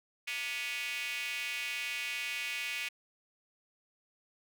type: tone with high-pass filter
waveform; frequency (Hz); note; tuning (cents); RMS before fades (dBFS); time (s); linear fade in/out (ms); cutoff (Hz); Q
square; 131.1; C3; +4; -37; 0.27-2.89; 10; 2400; 4.8
effects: none